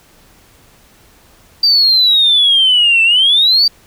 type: exponential two-way sweep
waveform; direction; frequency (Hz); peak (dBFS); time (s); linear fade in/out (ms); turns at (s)
sine; down then up; 4699 to 2650 to 4699; -6; 1.63-3.68; 5; 3.03
effects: tanh soft clip ceiling -2 dBFS + pink hiss -47 dBFS RMS until 3.86 s